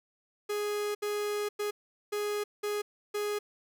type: tone bursts at uneven times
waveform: 45% pulse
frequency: 415.3 Hz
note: G#4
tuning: in tune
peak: -30 dBFS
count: 6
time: 0.49-0.95 / 1.02-1.49 / 1.59-1.71 / 2.12-2.44 / 2.63-2.82 / 3.14-3.39 s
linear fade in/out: 10 ms
effects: none